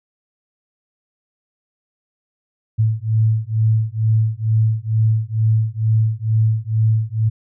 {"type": "beating tone pair", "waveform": "sine", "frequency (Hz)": [109.3, 111.5], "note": ["A2", "A2"], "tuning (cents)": [-11, 23], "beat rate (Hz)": 2.2, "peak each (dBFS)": -17, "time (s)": [2.78, 7.3], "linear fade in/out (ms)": 20, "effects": []}